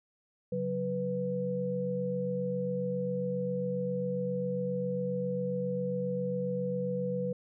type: tone cluster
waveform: sine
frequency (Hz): 136.5 / 183.9 / 494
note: C#3 / F#3 / B4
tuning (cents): -26 / -10 / 0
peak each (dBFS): -39 / -34 / -32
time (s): 0.52-7.33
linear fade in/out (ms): 5
effects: none